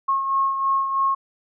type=beating tone pair; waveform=sine; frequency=1085 / 1088.1 Hz; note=C#6 / C#6; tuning=-37 / -33 cents; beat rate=3.1 Hz; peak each=-19 / -28 dBFS; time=0.08-1.15 s; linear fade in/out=10 ms; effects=none